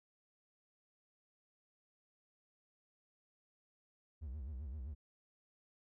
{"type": "tone with vibrato", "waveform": "triangle", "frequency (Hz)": 69.6, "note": "C#2", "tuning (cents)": 8, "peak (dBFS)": -40, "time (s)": [4.21, 4.95], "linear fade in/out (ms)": 20, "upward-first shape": "sine", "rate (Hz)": 7.7, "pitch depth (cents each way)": 230, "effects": []}